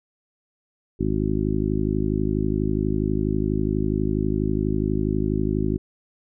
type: harmonic tone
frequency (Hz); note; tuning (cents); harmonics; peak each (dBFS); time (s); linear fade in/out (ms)
52.2; G#1; +10; 1 / 2 / 3 / 4 / 5 / 6 / 7; -28 / -28 / -28 / -28 / -28 / -28 / -28; 0.99-5.78; 20
effects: none